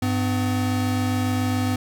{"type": "tone pair together", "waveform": "square", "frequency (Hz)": [100.13, 253.2], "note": ["G2", "B3"], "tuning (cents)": [37, 43], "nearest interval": "octave + major third", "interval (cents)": 1606, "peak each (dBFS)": -24, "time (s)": [0.02, 1.76], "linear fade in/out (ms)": 5, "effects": []}